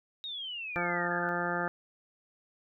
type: exponential sweep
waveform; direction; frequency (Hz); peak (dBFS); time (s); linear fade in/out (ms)
sine; down; 3800 to 1459; -36; 0.24-1.29; 0
type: harmonic tone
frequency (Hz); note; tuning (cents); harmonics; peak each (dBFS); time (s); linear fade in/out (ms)
174.61; F3; 0; 1 / 2 / 3 / 4 / 5 / 7 / 8 / 9 / 10; -38 / -38 / -38 / -38 / -38 / -38 / -38 / -38 / -38; 0.76-1.68; 0
effects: none